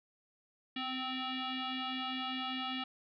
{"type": "tone with frequency modulation", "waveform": "sine", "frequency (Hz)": 1300, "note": "E6", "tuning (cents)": -24, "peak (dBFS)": -35, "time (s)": [0.76, 2.84], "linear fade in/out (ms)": 5, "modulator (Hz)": 519, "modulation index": 4.4, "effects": []}